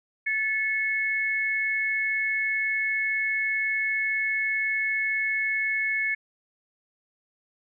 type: tone pair together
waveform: sine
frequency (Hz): 1738 / 2193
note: A6 / C#7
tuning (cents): -22 / -19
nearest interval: major third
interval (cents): 403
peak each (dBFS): -28 / -25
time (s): 0.26-6.15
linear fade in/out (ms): 10
effects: none